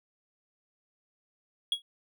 triangle tone with exponential decay, 3322 Hz, G#7, in tune, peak -20 dBFS, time 1.72-1.82 s, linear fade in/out 2 ms, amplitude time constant 21 ms, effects none

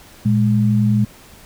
sine tone pair together, 116.45 / 208 Hz, A#2 / G#3, -1 / +3 cents, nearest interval minor seventh, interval 1004 cents, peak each -15 dBFS, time 0.25-1.05 s, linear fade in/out 10 ms, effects pink hiss -44 dBFS RMS until 1.45 s

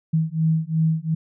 sine beating tone pair, 158.8 / 161.6 Hz, D#3 / E3, +36 / -34 cents, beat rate 2.8 Hz, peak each -21 dBFS, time 0.13-1.15 s, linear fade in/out 10 ms, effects none

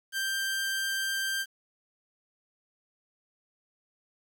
sawtooth tone, 1576 Hz, G6, 9 cents sharp, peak -25 dBFS, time 0.12-1.46 s, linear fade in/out 50 ms, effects 9-bit

